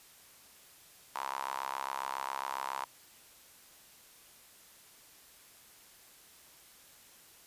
sawtooth tone with high-pass filter, 67.3 Hz, C2, 49 cents sharp, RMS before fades -38 dBFS, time 1.15-2.85 s, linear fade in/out 0 ms, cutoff 960 Hz, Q 5.8, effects white hiss -58 dBFS RMS until 7.46 s + resampled to 32000 Hz

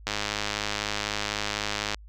click train, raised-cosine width 0.2 ms, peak -10 dBFS, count 196, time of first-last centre 0.07-1.945 s, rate 104 Hz, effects added 52 Hz sine -44 dBFS peak until 2.08 s

